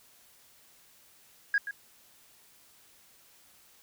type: tone with echo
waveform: sine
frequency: 1643 Hz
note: G#6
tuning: 19 cents flat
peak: -21 dBFS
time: 1.54-1.58 s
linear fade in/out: 2 ms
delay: 130 ms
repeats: 1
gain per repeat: -12 dB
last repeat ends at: 1.71 s
effects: tanh soft clip ceiling -19 dBFS + white hiss -60 dBFS RMS until 3.82 s